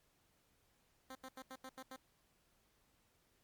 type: tone bursts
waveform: 10% pulse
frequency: 261.6 Hz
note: C4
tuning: in tune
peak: -40 dBFS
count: 7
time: 1.1-1.961 s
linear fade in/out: 2 ms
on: 51 ms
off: 84 ms
effects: pink hiss -75 dBFS RMS until 3.43 s + MP3 96 kbps